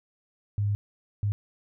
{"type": "tone bursts at uneven times", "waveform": "sine", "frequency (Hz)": 102.5, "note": "G#2", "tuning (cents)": -22, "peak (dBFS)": -23, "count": 2, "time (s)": [[0.58, 0.75], [1.23, 1.32]], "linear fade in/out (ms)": 0, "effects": []}